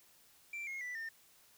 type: tone with pitch steps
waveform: sine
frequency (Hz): 2349 / 2154 / 1975.3 / 1811.3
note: D7 / C7 / B6 / A6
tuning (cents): 0 / +50 / 0 / +50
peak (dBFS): -37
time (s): 0.53-1.09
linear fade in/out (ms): 5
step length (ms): 140
effects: tanh soft clip ceiling -39 dBFS + white hiss -65 dBFS RMS until 1.57 s

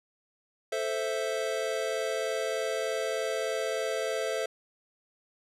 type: chord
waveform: square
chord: A minor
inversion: none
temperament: equal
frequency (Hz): 440 / 523.3 / 659.3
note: A4 / C5 / E5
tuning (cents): 0 / 0 / 0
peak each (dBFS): -34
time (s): 0.72-4.46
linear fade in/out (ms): 5
effects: low-pass 10000 Hz 12 dB/octave

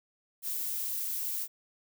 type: noise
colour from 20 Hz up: violet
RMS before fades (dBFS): -34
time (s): 0.42-1.48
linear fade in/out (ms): 50
effects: none

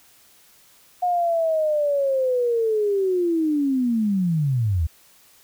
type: linear sweep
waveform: sine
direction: down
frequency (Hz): 724 to 73.42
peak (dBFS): -18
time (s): 1.02-4.87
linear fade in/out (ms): 10
effects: white hiss -54 dBFS RMS until 5.43 s

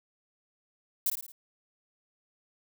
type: noise with echo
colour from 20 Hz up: violet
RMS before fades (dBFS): -27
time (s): 1.06-1.1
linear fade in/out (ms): 2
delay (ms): 55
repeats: 4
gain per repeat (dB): -6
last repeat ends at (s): 1.32
effects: none

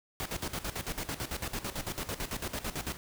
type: noise with tremolo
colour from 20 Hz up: pink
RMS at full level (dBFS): -35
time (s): 0.2-2.97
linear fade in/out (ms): 0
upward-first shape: square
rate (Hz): 9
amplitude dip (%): 75
effects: none

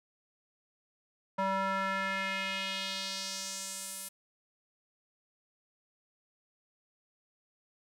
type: tone with band-pass filter sweep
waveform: square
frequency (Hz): 193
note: G3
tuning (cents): -27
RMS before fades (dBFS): -35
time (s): 1.38-4.09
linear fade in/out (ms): 10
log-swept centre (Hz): 950 to 11000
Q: 1.9
effects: none

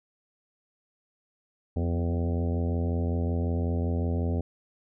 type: harmonic tone with a mistuned harmonic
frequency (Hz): 85.4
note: F2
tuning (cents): -38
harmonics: 1 / 2 / 3 / 4 / 5 / 6 / 7 / 8 / 9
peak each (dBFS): -26 / -34 / -33 / -40 / -38 / -41 / -42 / -47 / -46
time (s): 1.76-4.41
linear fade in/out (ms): 5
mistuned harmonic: 3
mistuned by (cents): -47
effects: none

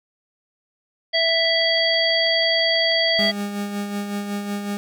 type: harmonic tone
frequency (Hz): 659.3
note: E5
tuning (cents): 0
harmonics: 1 / 3 / 5 / 7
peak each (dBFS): -22 / -22 / -22 / -22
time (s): 1.13-3.32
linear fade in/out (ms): 20
type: click train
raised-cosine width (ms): 0.2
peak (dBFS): -24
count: 14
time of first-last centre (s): 1.29-3.407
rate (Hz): 6.14
type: tone with tremolo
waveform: 40% pulse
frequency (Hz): 203.3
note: G#3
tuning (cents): -37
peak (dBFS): -22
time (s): 3.19-4.77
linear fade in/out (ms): 0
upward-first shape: sine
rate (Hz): 5.4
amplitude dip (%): 45
effects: none

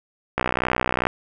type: click train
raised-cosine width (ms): 0.5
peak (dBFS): -5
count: 44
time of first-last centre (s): 0.38-1.069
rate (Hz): 62.4
effects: none

